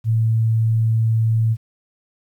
sine tone, 112.3 Hz, A2, 36 cents sharp, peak -14 dBFS, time 0.04-1.57 s, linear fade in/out 50 ms, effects 9-bit

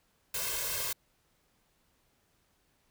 white noise with comb filter, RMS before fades -34 dBFS, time 0.34-0.93 s, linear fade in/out 5 ms, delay 1.9 ms, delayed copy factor +0.95, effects pink hiss -72 dBFS RMS until 2.9 s

